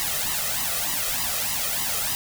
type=noise with flanger; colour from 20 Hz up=white; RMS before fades=-26 dBFS; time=0-2.15 s; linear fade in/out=0 ms; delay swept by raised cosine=1 to 1.6 ms; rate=3.3 Hz; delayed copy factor=+0.8; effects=none